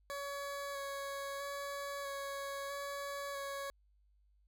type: tone with vibrato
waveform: 20% pulse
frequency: 560 Hz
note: C#5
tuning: 18 cents sharp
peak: -35 dBFS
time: 0.1-3.7 s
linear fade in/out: 0 ms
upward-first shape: square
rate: 0.77 Hz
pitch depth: 12 cents each way
effects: added 50 Hz sine -67 dBFS peak until 4.47 s